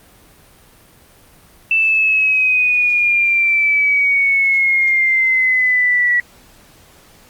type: exponential sweep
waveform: sine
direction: down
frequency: 2659 to 1937 Hz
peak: -11 dBFS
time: 1.71-6.2 s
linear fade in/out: 2 ms
effects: pink hiss -47 dBFS RMS until 7.29 s + Opus 32 kbps